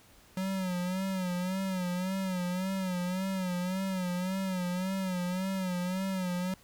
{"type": "tone with vibrato", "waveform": "square", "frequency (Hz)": 185, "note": "F#3", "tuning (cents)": 0, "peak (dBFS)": -31, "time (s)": [0.37, 6.54], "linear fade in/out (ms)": 2, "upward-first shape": "sine", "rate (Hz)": 1.8, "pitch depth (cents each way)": 71, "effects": ["pink hiss -59 dBFS RMS until 6.63 s"]}